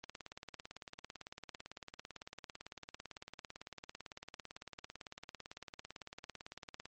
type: click train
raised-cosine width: 0.2 ms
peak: -29 dBFS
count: 123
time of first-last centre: 0.04-6.856 s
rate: 17.9 Hz
effects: MP3 32 kbps